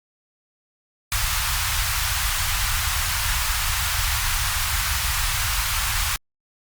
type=band-stop noise; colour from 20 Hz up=pink; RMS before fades=-23 dBFS; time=1.12-6.16 s; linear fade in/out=0 ms; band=100 to 980 Hz; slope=24 dB/octave; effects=Opus 48 kbps